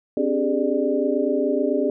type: tone cluster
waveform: sine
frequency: 261.3 / 288.4 / 393 / 422.1 / 594 Hz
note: C4 / D4 / G4 / G#4 / D5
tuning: -2 / -31 / +4 / +28 / +20 cents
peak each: -25 dBFS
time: 0.17-1.9 s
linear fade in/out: 2 ms
effects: none